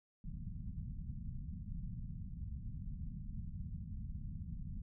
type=low-pass noise; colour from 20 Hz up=pink; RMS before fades=-44 dBFS; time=0.24-4.82 s; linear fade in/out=5 ms; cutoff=210 Hz; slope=48 dB/octave; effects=none